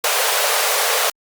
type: high-pass noise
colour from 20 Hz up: pink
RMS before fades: -18 dBFS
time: 0.04-1.1 s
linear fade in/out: 2 ms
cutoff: 430 Hz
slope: 96 dB/octave
effects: Opus 48 kbps